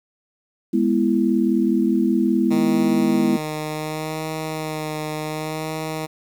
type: chord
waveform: sine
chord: E major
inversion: first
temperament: equal with one note detuned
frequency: 207.7 / 246.9 / 331.9 Hz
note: G#3 / B3 / E4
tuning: 0 / 0 / +12 cents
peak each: -20 dBFS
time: 0.73-3.37 s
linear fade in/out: 10 ms
type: tone with vibrato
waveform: 10% pulse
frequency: 155.56 Hz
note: D#3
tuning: in tune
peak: -17 dBFS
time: 2.5-6.07 s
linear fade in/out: 20 ms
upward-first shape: sine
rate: 0.68 Hz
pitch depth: 22 cents each way
effects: 8-bit